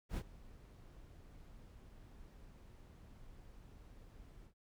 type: noise with ADSR envelope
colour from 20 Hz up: brown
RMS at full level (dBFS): -36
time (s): 0.09-4.54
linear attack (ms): 82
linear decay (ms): 54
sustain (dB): -21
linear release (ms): 99
effects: none